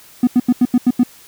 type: tone bursts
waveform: triangle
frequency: 246.9 Hz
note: B3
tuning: in tune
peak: -5 dBFS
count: 7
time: 0.23-1.034 s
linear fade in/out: 5 ms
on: 42 ms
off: 85 ms
effects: tanh soft clip ceiling -3 dBFS + white hiss -44 dBFS RMS until 1.27 s